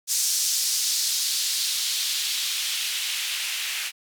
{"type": "noise with band-pass filter sweep", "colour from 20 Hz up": "blue", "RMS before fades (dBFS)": -26, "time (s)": [0.07, 3.92], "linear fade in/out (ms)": 50, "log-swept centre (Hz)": [6000, 2400], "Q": 1.6, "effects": []}